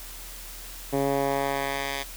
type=tone with band-pass filter sweep; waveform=10% pulse; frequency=138.59 Hz; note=C#3; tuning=in tune; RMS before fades=-27 dBFS; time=0.92-2.04 s; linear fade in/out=20 ms; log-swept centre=350 to 3400 Hz; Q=0.74; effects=added 40 Hz sine -42 dBFS peak until 2.16 s + white hiss -42 dBFS RMS until 2.16 s